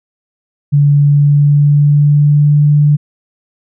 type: tone with pitch glide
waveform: sine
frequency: 144.1 to 147.38 Hz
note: D3 to D3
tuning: -33 to +6 cents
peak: -5 dBFS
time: 0.72-2.97 s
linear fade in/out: 20 ms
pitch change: +39 cents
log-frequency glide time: 0.97-2.64 s
effects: none